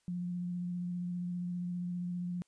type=tone with vibrato; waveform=sine; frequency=177 Hz; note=F3; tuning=23 cents sharp; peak=-34 dBFS; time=0.08-2.42 s; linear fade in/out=0 ms; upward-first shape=square; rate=15 Hz; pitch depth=12 cents each way; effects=white hiss -75 dBFS RMS until 2.47 s + resampled to 22050 Hz